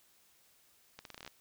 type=accelerating click train; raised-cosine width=0.2 ms; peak=-29 dBFS; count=10; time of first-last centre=0.99-1.277 s; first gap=62 ms; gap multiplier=0.82; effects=white hiss -67 dBFS RMS until 1.4 s